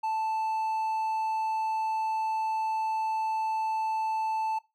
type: tone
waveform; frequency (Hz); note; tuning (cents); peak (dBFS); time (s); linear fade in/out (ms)
triangle; 880; A5; 0; -25; 0.03-4.59; 10
effects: noise-tail reverb RT60 0.2 s tail -18 dB re dry